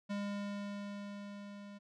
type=tone with level ramp; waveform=square; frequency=202.6 Hz; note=G#3; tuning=43 cents flat; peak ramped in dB=-36 to -49 dBFS; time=0.09-1.79 s; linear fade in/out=20 ms; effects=low-pass 5000 Hz 12 dB/octave